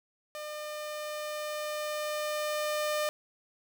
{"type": "tone with level ramp", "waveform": "sawtooth", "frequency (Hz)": 603, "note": "D5", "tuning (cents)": 46, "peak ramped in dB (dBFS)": [-34, -24], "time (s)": [0.35, 3.09], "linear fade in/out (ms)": 0, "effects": []}